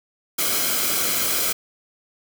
white noise with comb filter, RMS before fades -22 dBFS, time 0.38-1.53 s, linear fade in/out 10 ms, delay 1.1 ms, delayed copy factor -0.6, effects none

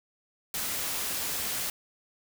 white noise, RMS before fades -32 dBFS, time 0.54-1.7 s, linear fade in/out 2 ms, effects none

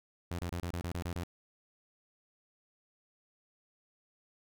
sawtooth tone bursts, 86.6 Hz, F2, 14 cents flat, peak -31 dBFS, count 9, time 0.31-1.235 s, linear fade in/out 0 ms, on 77 ms, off 29 ms, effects none

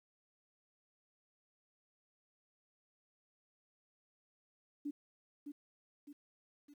sine tone with echo, 290 Hz, D4, 22 cents flat, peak -37 dBFS, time 4.85-4.91 s, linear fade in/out 10 ms, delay 610 ms, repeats 3, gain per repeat -6 dB, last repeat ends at 6.74 s, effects 12-bit

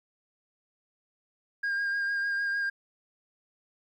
sine tone with vibrato, 1615 Hz, G#6, 49 cents flat, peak -24 dBFS, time 1.63-2.7 s, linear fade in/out 10 ms, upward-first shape sine, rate 6.6 Hz, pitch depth 20 cents each way, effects tanh soft clip ceiling -26 dBFS + 11-bit

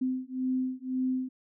sine beating tone pair, 256.6 / 258.5 Hz, C4 / C4, -34 / -21 cents, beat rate 1.9 Hz, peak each -31 / -31 dBFS, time 0.01-1.29 s, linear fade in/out 10 ms, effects none

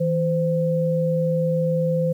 sine tone pair together, 162.4 / 515.6 Hz, E3 / C5, -26 / -26 cents, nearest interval octave + minor sixth, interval 2000 cents, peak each -21 dBFS, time 0-2.13 s, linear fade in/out 10 ms, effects 9-bit

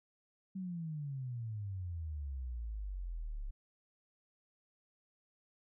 sine exponential sweep, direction down, 193.6 to 33.65 Hz, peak -38 dBFS, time 0.55-3.51 s, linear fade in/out 10 ms, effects none

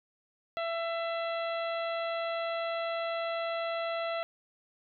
harmonic tone, 668 Hz, E5, 23 cents sharp, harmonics 1 / 2 / 3 / 4 / 5 / 6, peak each -32 / -38 / -42 / -44 / -46 / -48 dBFS, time 0.57-4.23 s, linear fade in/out 0 ms, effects none

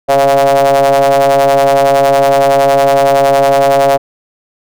square ring-modulated tone, 69.6 Hz, C#2, 8 cents sharp, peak -4 dBFS, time 0.08-3.98 s, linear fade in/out 20 ms, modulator 621 Hz, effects none

